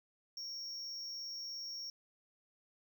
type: tone with amplitude modulation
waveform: triangle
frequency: 5540 Hz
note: F8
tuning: 15 cents flat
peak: -37 dBFS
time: 0.37-1.9 s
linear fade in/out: 2 ms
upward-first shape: sine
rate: 237 Hz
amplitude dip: 75%
effects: none